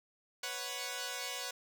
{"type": "chord", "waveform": "5% pulse", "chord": "B suspended second", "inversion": "none", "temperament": "equal", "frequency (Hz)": [493.9, 554.4, 740], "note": ["B4", "C#5", "F#5"], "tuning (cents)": [0, 0, 0], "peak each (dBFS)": -31, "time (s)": [0.43, 1.51], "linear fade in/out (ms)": 5, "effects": []}